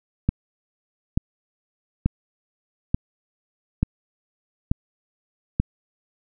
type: click train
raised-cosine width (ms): 5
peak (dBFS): -6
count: 7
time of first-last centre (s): 0.29-5.6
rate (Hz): 1.13
effects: none